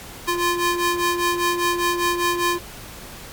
sawtooth ring-modulated tone, 695 Hz, F5, 9 cents flat, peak -12 dBFS, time 0.27-2.59 s, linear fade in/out 20 ms, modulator 345 Hz, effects pink hiss -38 dBFS RMS until 3.32 s + MP3 96 kbps

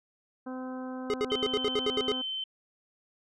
harmonic tone, 256.9 Hz, C4, 32 cents flat, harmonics 1 / 2 / 3 / 4 / 5 / 6, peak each -36 / -42 / -46 / -48 / -50 / -52 dBFS, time 0.46-2.22 s, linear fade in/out 10 ms
square tone bursts, 420 Hz, G#4, 19 cents sharp, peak -26 dBFS, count 10, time 1.1-2.118 s, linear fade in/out 0 ms, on 37 ms, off 72 ms
sine tone, 3082 Hz, G7, 30 cents flat, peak -31 dBFS, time 1.3-2.44 s, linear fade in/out 5 ms
effects low-pass 5000 Hz 12 dB/octave

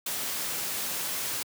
white noise, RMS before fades -32 dBFS, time 0.06-1.43 s, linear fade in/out 5 ms, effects high-pass 100 Hz 12 dB/octave

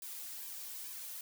blue noise with flanger, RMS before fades -45 dBFS, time 0.02-1.21 s, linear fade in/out 2 ms, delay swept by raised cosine 1.4 to 3.1 ms, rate 2.3 Hz, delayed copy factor -0.8, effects none

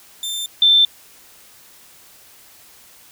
sawtooth / sine tone pair in turn, 3576 / 3553 Hz, A7 / A7, +27 / +16 cents, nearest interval unison, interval 11 cents, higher first, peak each -20 / -9 dBFS, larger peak second, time 0.23-0.46 / 0.62-0.85 s, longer neither, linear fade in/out 2 ms, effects white hiss -47 dBFS RMS until 3.11 s

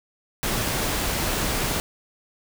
pink noise, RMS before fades -25 dBFS, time 0.43-1.8 s, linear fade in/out 0 ms, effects none

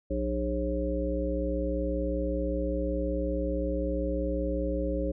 harmonic tone with a mistuned harmonic, 60.2 Hz, B1, 44 cents flat, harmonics 1 / 3 / 5 / 7 / 9, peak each -31 / -37 / -33 / -37 / -32 dBFS, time 0.1-5.12 s, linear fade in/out 10 ms, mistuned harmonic 7, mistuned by -63 cents, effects none

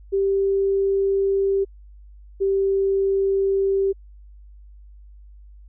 sine tone pair in turn, 392 / 390.4 Hz, G4 / G4, 0 / -7 cents, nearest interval unison, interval 7 cents, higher first, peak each -17 dBFS, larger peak neither, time 0.12-1.65 / 2.4-3.93 s, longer neither, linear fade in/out 20 ms, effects added 50 Hz sine -42 dBFS peak until 5.68 s

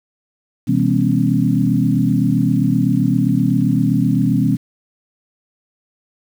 sine tone cluster, 126.2 / 163.5 / 200.4 / 248.1 / 275.8 Hz, B2 / E3 / G3 / B3 / C#4, +38 / -14 / +38 / +8 / -9 cents, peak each -19 dBFS, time 0.67-4.57 s, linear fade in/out 20 ms, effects 7-bit

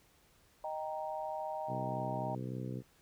sine chord, Eb major, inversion none, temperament equal, 622.3 / 784 / 932.3 Hz, Eb5 / G5 / Bb5, 0 / 0 / 0 cents, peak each -40 / -41 / -42 dBFS, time 0.64-2.35 s, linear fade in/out 2 ms
harmonic tone, 63.5 Hz, B1, 49 cents sharp, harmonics 2 / 3 / 4 / 5 / 6 / 7 / 8, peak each -40 / -44 / -46 / -48 / -50 / -51 / -52 dBFS, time 1.67-2.83 s, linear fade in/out 50 ms
effects pink hiss -67 dBFS RMS until 3.01 s

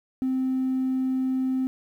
triangle tone, 260.4 Hz, C4, 8 cents flat, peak -19 dBFS, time 0.22-1.67 s, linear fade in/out 0 ms, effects tanh soft clip ceiling -19 dBFS + 10-bit

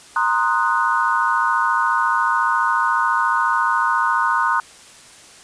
sine chord, C half-diminished seventh, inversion third, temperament equal, 932.3 / 1046.5 / 1244.5 / 1480 Hz, Bb5 / C6 / Eb6 / Gb6, 0 / 0 / 0 / 0 cents, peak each -21 dBFS, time 0.16-4.6 s, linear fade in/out 2 ms, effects white hiss -44 dBFS RMS until 5.43 s + resampled to 22050 Hz

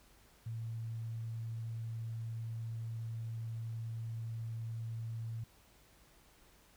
sine tone, 113.7 Hz, A#2, 43 cents flat, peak -38 dBFS, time 0.46-5.44 s, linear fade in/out 5 ms, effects added 50 Hz sine -70 dBFS peak until 6.76 s + pink hiss -65 dBFS RMS until 6.76 s

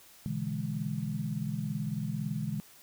sine chord, E dominant seventh, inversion second, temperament equal, 123.47 / 146.83 / 164.81 / 207.7 Hz, B2 / D3 / E3 / G#3, 0 / 0 / 0 / 0 cents, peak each -38 / -36 / -37 / -36 dBFS, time 0.26-2.6 s, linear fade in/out 0 ms, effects white hiss -56 dBFS RMS until 2.82 s

